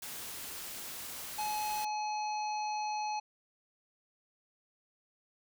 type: noise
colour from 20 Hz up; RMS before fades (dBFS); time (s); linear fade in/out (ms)
white; -43; 0.02-1.85; 5
type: harmonic tone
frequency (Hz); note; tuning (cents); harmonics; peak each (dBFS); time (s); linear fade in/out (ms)
848; G#5; +36; 1 / 3 / 5 / 7; -33 / -45 / -47 / -49; 1.38-3.2; 10
effects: none